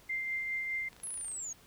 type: tone with tremolo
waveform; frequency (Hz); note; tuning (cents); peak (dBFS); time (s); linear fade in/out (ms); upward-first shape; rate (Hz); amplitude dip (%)
sine; 2093; C7; 0; -31; 0.09-0.89; 10; triangle; 4.9; 35
type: click train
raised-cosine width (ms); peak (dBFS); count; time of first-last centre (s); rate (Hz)
0.2; -37; 12; 0.93-1.317; 28.4
type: linear sweep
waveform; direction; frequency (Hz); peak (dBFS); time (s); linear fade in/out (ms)
sine; down; 10890 to 6450; -37; 1.03-1.53; 5
effects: pink hiss -60 dBFS RMS until 1.66 s